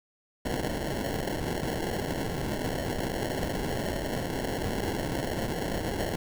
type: noise with sample-and-hold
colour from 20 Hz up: blue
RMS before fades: -31 dBFS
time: 0.45-6.16 s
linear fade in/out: 5 ms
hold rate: 1225 Hz
effects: none